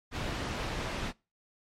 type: low-pass noise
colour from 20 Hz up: pink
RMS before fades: -35 dBFS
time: 0.11-1.13 s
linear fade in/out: 50 ms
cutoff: 4000 Hz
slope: 12 dB/octave
effects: noise-tail reverb RT60 0.3 s tail -24 dB re dry + MP3 64 kbps